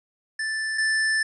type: tone pair in turn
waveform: square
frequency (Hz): 1760 / 1760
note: A6 / A6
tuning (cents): 0 / 0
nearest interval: unison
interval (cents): 0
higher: neither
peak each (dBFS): -26 / -21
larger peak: second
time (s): 0.39-0.78 / 0.78-1.23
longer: second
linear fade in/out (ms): 5
effects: resampled to 24000 Hz

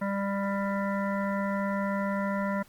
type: harmonic tone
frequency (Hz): 198.3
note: G3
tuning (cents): +20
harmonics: 1 / 3 / 5 / 7 / 9 / 10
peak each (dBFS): -29 / -33 / -35 / -38 / -41 / -43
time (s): 0.01-2.63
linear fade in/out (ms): 10
effects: pink hiss -58 dBFS RMS until 2.68 s + Opus 32 kbps

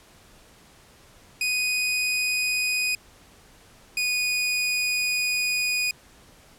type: tone pair in turn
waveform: sawtooth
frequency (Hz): 2489 / 2475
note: D#7 / D#7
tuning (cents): 0 / -10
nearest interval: unison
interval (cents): 10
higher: first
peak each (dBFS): -19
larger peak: neither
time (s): 1.41-2.95 / 3.97-5.91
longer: second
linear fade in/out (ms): 2
effects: pink hiss -53 dBFS RMS until 6.58 s + low-pass 12000 Hz 12 dB/octave

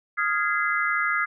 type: chord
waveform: sine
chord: F minor seventh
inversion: third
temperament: equal with one note detuned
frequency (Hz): 1244.5 / 1396.9 / 1661.2 / 2051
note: Eb6 / F6 / Ab6 / C7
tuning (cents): 0 / 0 / 0 / -35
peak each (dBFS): -27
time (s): 0.17-1.26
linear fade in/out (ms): 20
effects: none

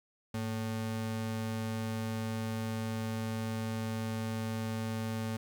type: ring-modulated tone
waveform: square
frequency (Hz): 165.8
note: E3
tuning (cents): +10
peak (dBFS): -31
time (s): 0.34-5.37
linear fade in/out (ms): 5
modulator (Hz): 60.1
effects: 12-bit

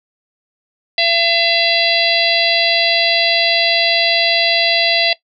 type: harmonic tone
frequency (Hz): 675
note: E5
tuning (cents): +41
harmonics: 1 / 3 / 4 / 5 / 6 / 7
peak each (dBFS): -19 / -19 / -19 / -19 / -19 / -19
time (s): 0.98-5.13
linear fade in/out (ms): 2
effects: noise-tail reverb RT60 0.1 s tail -17 dB re dry

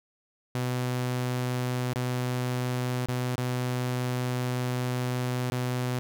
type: tone with dropouts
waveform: sawtooth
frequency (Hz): 125.2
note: B2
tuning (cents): +24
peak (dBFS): -23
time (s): 0.55-5.99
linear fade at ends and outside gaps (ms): 0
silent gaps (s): 1.934-1.959 / 3.06-3.086 / 3.356-3.381 / 5.5-5.521
effects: none

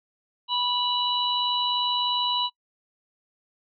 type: harmonic tone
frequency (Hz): 983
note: B5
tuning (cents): -8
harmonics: 1 / 3 / 4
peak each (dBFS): -27 / -27 / -27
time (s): 0.48-2.5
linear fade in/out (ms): 50
effects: noise-tail reverb RT60 0.1 s tail -24 dB re dry

